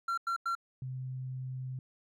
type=tone bursts; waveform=triangle; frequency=1366 Hz; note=F6; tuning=39 cents flat; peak=-28 dBFS; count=3; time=0.08-0.552 s; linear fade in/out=5 ms; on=96 ms; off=92 ms
type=tone; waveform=sine; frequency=129.3 Hz; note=C3; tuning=20 cents flat; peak=-36 dBFS; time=0.82-1.79 s; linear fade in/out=2 ms
effects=none